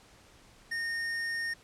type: tone with hard clipping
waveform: sine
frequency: 1840 Hz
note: A#6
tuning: 23 cents flat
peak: -33 dBFS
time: 0.71-1.54 s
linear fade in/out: 10 ms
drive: 13 dB
effects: pink hiss -58 dBFS RMS until 1.63 s + low-pass 9000 Hz 12 dB/octave